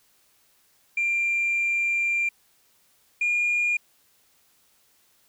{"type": "tone pair in turn", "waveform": "sine", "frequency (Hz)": [2379, 2422], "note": ["D7", "D#7"], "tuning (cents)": [22, -47], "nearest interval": "unison", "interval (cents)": 31, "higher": "second", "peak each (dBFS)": [-20, -19], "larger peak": "second", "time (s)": [[0.97, 2.29], [3.21, 3.77]], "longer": "first", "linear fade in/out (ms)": 5, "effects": ["tanh soft clip ceiling -18 dBFS", "white hiss -63 dBFS RMS until 5.28 s"]}